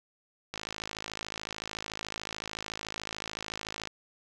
click train, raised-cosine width 0.2 ms, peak -18 dBFS, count 180, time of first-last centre 0.54-3.873 s, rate 53.7 Hz, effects none

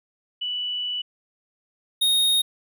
sine / square tone pair in turn, 2962 / 3722 Hz, F#7 / A#7, +1 / -3 cents, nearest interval major third, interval 396 cents, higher second, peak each -25 / -18 dBFS, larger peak second, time 0.41-1.02 / 2.01-2.42 s, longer first, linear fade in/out 10 ms, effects none

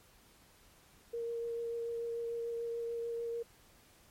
sine tone with vibrato, 466.2 Hz, A#4, in tune, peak -35 dBFS, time 1.13-3.43 s, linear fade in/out 10 ms, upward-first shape triangle, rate 6.8 Hz, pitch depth 13 cents each way, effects pink hiss -63 dBFS RMS until 4.1 s + MP3 64 kbps

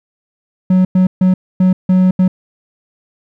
triangle tone bursts at uneven times, 185 Hz, F#3, in tune, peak -5 dBFS, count 6, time 0.7-0.85 / 0.95-1.07 / 1.21-1.34 / 1.6-1.73 / 1.89-2.11 / 2.19-2.28 s, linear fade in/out 5 ms, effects none

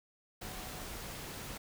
sine tone in noise, 738 Hz, F#5, 5 cents flat, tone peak -53 dBFS, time 0.41-0.83 s, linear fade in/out 10 ms, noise pink, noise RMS -44 dBFS, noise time 0.41-1.58 s, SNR -12 dB, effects none

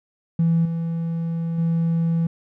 triangle tone with level steps, 166.1 Hz, E3, 13 cents sharp, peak -12 / -20 / -15 dBFS, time 0.39-2.27 s, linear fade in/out 5 ms, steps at 0.65 / 1.58 s, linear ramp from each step 5 ms, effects tanh soft clip ceiling -12 dBFS

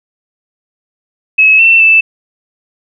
sine tone with pitch steps, 2576 / 2687 / 2641 Hz, E7 / E7 / E7, -41 / +33 / +3 cents, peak -3 dBFS, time 1.38-2.01 s, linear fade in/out 10 ms, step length 210 ms, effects none

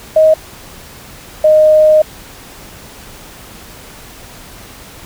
sine tone pair in turn, 629 / 617.8 Hz, D#5 / D#5, +19 / -12 cents, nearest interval unison, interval 31 cents, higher first, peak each -4 dBFS, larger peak neither, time 0.16-0.34 / 1.44-2.02 s, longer second, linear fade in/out 5 ms, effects pink hiss -35 dBFS RMS until 5.05 s

